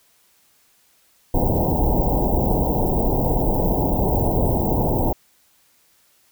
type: band-stop noise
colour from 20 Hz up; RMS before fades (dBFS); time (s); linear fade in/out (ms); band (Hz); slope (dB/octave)
pink; -19; 1.34-5.13; 5; 930 to 16000; 96
effects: white hiss -59 dBFS RMS until 6.31 s